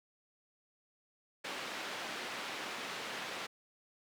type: band-pass noise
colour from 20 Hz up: white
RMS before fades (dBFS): -42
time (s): 1.44-3.47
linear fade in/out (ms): 10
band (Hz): 220 to 2900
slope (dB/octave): 12
effects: none